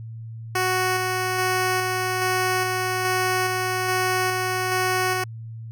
10% pulse tone with tremolo, 370 Hz, F#4, in tune, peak -12 dBFS, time 0.55-5.24 s, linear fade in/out 5 ms, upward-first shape square, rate 1.2 Hz, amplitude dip 25%, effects added 113 Hz sine -33 dBFS peak until 5.71 s

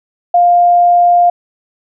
sine tone, 702 Hz, F5, 9 cents sharp, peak -5 dBFS, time 0.34-1.3 s, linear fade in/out 5 ms, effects none

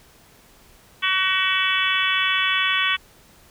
harmonic tone, 377.1 Hz, F#4, 33 cents sharp, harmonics 3 / 4 / 5 / 6 / 7 / 8 / 9, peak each -26 / -26 / -26 / -26 / -26 / -26 / -26 dBFS, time 1.02-2.97 s, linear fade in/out 20 ms, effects pink hiss -52 dBFS RMS until 3.5 s

